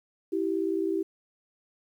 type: tone pair together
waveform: sine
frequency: 327.7 / 387.3 Hz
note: E4 / G4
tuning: -10 / -21 cents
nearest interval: minor third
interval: 289 cents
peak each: -28 dBFS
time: 0.32-1.03 s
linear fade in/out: 10 ms
effects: 10-bit